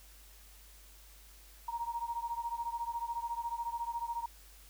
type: beating tone pair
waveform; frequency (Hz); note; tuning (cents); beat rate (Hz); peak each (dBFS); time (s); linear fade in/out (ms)
sine; 932.3 / 946.3; A#5 / A#5; 0 / +26; 14; -37 / -39; 1.68-4.26; 5
effects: added 50 Hz sine -56 dBFS peak until 4.69 s + white hiss -59 dBFS RMS until 4.69 s